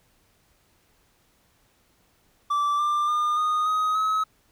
triangle tone with pitch steps, 1165 / 1187.4 / 1210.3 / 1233.6 / 1257.3 / 1281.5 Hz, D6 / D6 / D#6 / D#6 / D#6 / E6, -14 / +19 / -48 / -15 / +18 / -49 cents, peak -19 dBFS, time 2.5-4.24 s, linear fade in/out 10 ms, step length 290 ms, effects pink hiss -64 dBFS RMS until 4.51 s

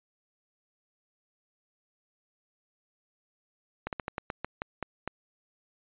slowing click train, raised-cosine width 0.5 ms, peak -17 dBFS, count 10, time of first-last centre 3.87-5.076 s, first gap 58 ms, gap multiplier 1.2, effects resampled to 8000 Hz

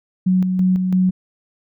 sine tone with tremolo, 184.8 Hz, F#3, 2 cents flat, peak -12 dBFS, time 0.26-1.11 s, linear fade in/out 10 ms, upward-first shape square, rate 3 Hz, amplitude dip 40%, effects none

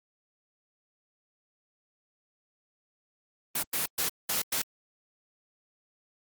white noise bursts at uneven times, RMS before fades -29 dBFS, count 5, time 3.55-3.63 / 3.73-3.86 / 3.98-4.09 / 4.29-4.42 / 4.52-4.62 s, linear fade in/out 5 ms, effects high-pass 100 Hz 12 dB/octave + Opus 32 kbps

